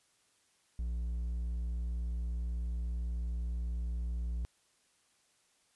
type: tone with hard clipping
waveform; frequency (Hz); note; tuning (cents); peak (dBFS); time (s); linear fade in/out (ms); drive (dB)
sine; 59.1; A#1; +24; -34; 0.79-4.45; 0; 3
effects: white hiss -71 dBFS RMS until 5.75 s + resampled to 24000 Hz